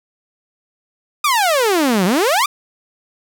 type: exponential two-way sweep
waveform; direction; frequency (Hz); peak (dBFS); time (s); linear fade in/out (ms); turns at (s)
sawtooth; down then up; 1244.5 to 172.5 to 1244.5; -9; 1.24-2.46; 5; 2.05
effects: none